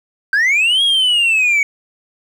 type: linear two-way sweep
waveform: sine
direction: up then down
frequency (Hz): 1543 to 3322 to 2230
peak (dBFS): -8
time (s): 0.33-1.63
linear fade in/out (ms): 2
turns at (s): 0.83
effects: tanh soft clip ceiling -10 dBFS + 7-bit